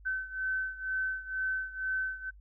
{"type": "beating tone pair", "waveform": "sine", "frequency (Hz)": [1528, 1530.1], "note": ["G6", "G6"], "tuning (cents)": [-45, -42], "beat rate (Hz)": 2.1, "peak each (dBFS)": [-33, -36], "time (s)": [0.05, 2.31], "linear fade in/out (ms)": 20, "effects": ["noise-tail reverb RT60 0.1 s tail -26 dB re dry", "added 50 Hz sine -51 dBFS peak until 2.4 s"]}